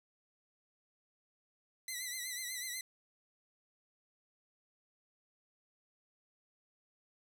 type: tone with vibrato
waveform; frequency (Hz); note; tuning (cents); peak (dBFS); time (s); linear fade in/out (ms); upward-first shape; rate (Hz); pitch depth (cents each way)
10% pulse; 2006; B6; +26; -30; 1.88-2.81; 2; triangle; 8.1; 79
effects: none